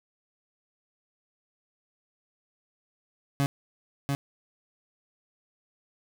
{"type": "tone with echo", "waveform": "30% pulse", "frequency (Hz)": 140, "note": "C#3", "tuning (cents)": 18, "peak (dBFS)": -20, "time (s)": [3.4, 3.46], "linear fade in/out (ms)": 0, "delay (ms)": 690, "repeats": 1, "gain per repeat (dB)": -3, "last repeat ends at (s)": 4.15, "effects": []}